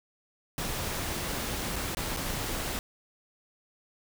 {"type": "noise with dropouts", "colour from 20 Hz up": "pink", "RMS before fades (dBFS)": -33, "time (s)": [0.58, 2.79], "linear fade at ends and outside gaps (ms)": 1, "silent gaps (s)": [[1.759, 1.762], [1.949, 1.97], [2.165, 2.17]], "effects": []}